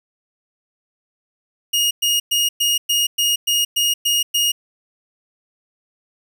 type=tone bursts; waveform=sawtooth; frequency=2864 Hz; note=F7; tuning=43 cents sharp; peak=-12 dBFS; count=10; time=1.73-4.52 s; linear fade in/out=10 ms; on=180 ms; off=110 ms; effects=none